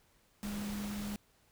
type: tone in noise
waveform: sine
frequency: 205.6 Hz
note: G#3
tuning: 17 cents flat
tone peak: -37 dBFS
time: 0.43-1.16 s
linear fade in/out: 0 ms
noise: pink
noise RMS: -45 dBFS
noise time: 0.43-1.16 s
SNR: +5 dB
effects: pink hiss -69 dBFS RMS until 1.51 s